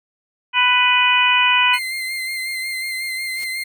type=harmonic tone; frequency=495.9 Hz; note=B4; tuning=7 cents sharp; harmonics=2 / 3 / 4 / 5 / 6; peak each=-18 / -22 / -22 / -16 / -19 dBFS; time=0.53-1.79 s; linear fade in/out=50 ms
type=tone with vibrato; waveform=35% pulse; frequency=2087 Hz; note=C7; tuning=5 cents flat; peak=-21 dBFS; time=1.73-3.64 s; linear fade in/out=10 ms; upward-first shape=sine; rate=5.5 Hz; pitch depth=29 cents each way
type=noise with exponential growth; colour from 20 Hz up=white; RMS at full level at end=-35 dBFS; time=3.24-3.44 s; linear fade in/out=1 ms; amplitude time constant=42 ms
effects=none